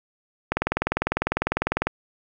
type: click train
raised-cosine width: 0.5 ms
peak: -6 dBFS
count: 28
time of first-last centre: 0.52-1.87 s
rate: 20 Hz
effects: none